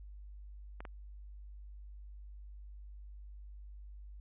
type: clicks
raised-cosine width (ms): 0.5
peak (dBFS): -30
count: 2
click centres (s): 0.805 / 0.852
effects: added 50 Hz sine -47 dBFS peak until 4.2 s + resampled to 8000 Hz